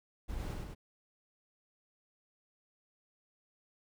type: noise with echo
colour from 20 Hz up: brown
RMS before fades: -39 dBFS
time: 0.28-0.55 s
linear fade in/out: 20 ms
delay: 100 ms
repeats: 2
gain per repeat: -2 dB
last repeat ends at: 0.75 s
effects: none